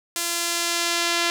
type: tone with band-pass filter sweep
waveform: sawtooth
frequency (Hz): 342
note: F4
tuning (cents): -36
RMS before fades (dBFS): -24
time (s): 0.16-1.3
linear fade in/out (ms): 0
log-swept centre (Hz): 9000 to 3800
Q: 0.72
effects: none